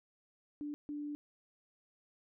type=tone bursts at uneven times; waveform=sine; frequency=293.7 Hz; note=D4; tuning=in tune; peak=-38 dBFS; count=2; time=0.61-0.74 / 0.89-1.15 s; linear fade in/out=0 ms; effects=none